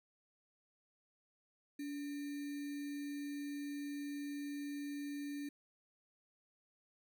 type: tone with sample-and-hold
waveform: sine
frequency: 286.8 Hz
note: D4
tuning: 41 cents flat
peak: -40 dBFS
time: 1.79-5.49 s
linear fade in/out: 5 ms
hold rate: 2100 Hz
effects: none